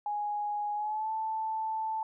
sine tone with pitch glide, 830.6 to 880 Hz, G#5 to A5, 0 to 0 cents, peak -30 dBFS, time 0.06-2.03 s, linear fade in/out 2 ms, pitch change +100 cents, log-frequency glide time 0.74-1.11 s, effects none

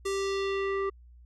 square tone with low-pass filter sweep, 392 Hz, G4, in tune, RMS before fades -30 dBFS, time 0.05-0.9 s, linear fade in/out 10 ms, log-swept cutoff 9000 to 1400 Hz, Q 1.6, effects added 60 Hz sine -50 dBFS peak until 1.25 s

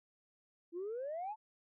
sine exponential sweep, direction up, 329.6 to 897 Hz, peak -37 dBFS, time 0.72-1.36 s, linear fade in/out 50 ms, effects tanh soft clip ceiling -35 dBFS

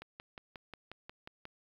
click train, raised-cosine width 0.3 ms, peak -29 dBFS, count 9, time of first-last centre 0.02-1.454 s, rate 5.58 Hz, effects low-pass 5000 Hz 12 dB/octave + 10-bit

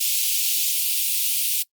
white high-pass noise, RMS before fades -22 dBFS, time 0-1.63 s, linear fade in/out 10 ms, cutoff 2500 Hz, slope 48 dB/octave, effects noise-tail reverb RT60 0.1 s tail -23 dB re dry + Opus 32 kbps

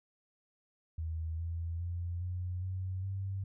sine tone with pitch steps, 80.7 / 83.69 / 86.79 / 90.01 / 93.34 / 96.8 Hz, E2 / E2 / F2 / F#2 / F#2 / G2, -36 / +27 / -10 / -47 / +16 / -21 cents, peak -34 dBFS, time 0.98-3.44 s, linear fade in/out 5 ms, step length 410 ms, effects none

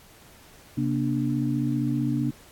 sine tone cluster, 133.3 / 238.2 / 293.5 Hz, C3 / A#3 / D4, +33 / +38 / -1 cents, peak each -27 dBFS, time 0.77-2.31 s, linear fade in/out 10 ms, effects pink hiss -52 dBFS RMS until 2.51 s + AAC 64 kbps

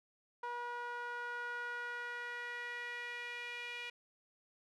sawtooth tone with band-pass filter sweep, 481.7 Hz, B4, 43 cents flat, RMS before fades -43 dBFS, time 0.43-3.9 s, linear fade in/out 5 ms, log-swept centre 1100 to 2500 Hz, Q 3.6, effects none

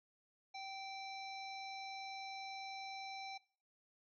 harmonic tone with a mistuned harmonic, 777 Hz, G5, 16 cents flat, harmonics 1 / 3 / 5 / 7 / 8, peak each -47 / -52 / -53 / -58 / -65 dBFS, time 0.54-3.38 s, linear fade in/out 10 ms, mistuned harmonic 5, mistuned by +57 cents, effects noise-tail reverb RT60 0.4 s tail -19 dB re dry

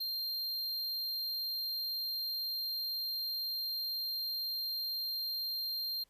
square tone, 4186 Hz, C8, in tune, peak -35 dBFS, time 0-6.04 s, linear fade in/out 10 ms, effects pink hiss -72 dBFS RMS until 6.09 s + resampled to 32000 Hz

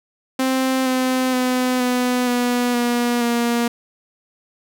sawtooth tone with pitch steps, 261.6 / 257.3 / 253 / 248.8 / 244.6 / 240.6 / 236.6 Hz, C4 / C4 / B3 / B3 / B3 / B3 / A#3, 0 / -29 / +42 / +13 / -16 / -45 / +26 cents, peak -13 dBFS, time 0.39-3.68 s, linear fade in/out 5 ms, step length 470 ms, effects none

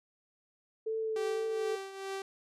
sine tone with vibrato, 440 Hz, A4, in tune, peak -31 dBFS, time 0.86-1.76 s, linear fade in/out 10 ms, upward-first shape triangle, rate 2.1 Hz, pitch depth 19 cents each way
sawtooth tone with tremolo, 388.6 Hz, G4, 15 cents flat, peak -31 dBFS, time 1.16-2.22 s, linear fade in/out 2 ms, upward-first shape triangle, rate 2.3 Hz, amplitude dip 70%
effects low-pass 9000 Hz 12 dB/octave

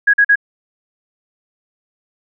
sine tone bursts, 1655 Hz, G#6, 6 cents flat, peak -7 dBFS, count 3, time 0.07-0.357 s, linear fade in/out 10 ms, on 67 ms, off 43 ms, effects none

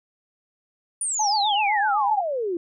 sine exponential sweep, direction down, 9700 to 330.3 Hz, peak -23 dBFS, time 1.01-2.57 s, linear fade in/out 2 ms
sine tone with vibrato, 830 Hz, G#5, 1 cent flat, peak -20 dBFS, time 1.19-2.21 s, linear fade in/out 10 ms, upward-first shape triangle, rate 7.8 Hz, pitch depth 95 cents each way
effects none

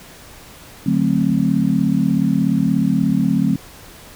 sine chord, D dominant seventh, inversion none, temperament just, 146.83 / 183.54 / 220.2 / 264.3 Hz, D3 / F#3 / A3 / C4, 0 / -14 / +2 / +18 cents, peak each -22 / -18 / -19 / -19 dBFS, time 0.86-3.56 s, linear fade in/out 5 ms, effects pink hiss -41 dBFS RMS until 4.15 s

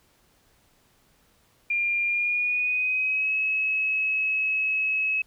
sine tone with pitch glide, 2400 to 2572 Hz, D7 to E7, +37 to -43 cents, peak -22 dBFS, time 1.7-5.22 s, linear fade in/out 5 ms, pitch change +120 cents, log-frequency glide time 2.07-3.34 s, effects pink hiss -63 dBFS RMS until 5.26 s

